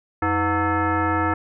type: tone with frequency modulation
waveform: sine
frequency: 499.6 Hz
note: B4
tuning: 20 cents sharp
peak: -18 dBFS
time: 0.22-1.34 s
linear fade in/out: 5 ms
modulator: 409 Hz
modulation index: 2.9
effects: none